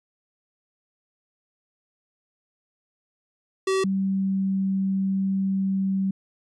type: tone pair in turn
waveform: square / sine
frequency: 382.6 / 192.91 Hz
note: G4 / G3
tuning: -42 / -27 cents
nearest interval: octave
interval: 1185 cents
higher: first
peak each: -21 dBFS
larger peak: neither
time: 3.67-3.84 / 3.84-6.11 s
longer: second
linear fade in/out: 5 ms
effects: resampled to 22050 Hz